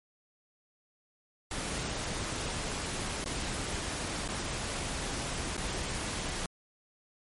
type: noise with dropouts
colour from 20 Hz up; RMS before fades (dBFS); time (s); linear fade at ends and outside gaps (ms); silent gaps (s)
pink; -35; 1.51-6.46; 1; 3.242-3.259 / 4.278-4.287 / 5.568-5.577
effects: MP3 48 kbps